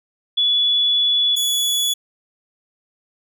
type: tone pair in turn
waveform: sine / sawtooth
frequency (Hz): 3421 / 3407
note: A7 / G#7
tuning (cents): -49 / +44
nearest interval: unison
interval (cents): 7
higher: first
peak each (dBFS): -14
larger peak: neither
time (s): 0.37-1.36 / 1.36-1.94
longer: first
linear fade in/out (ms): 10
effects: none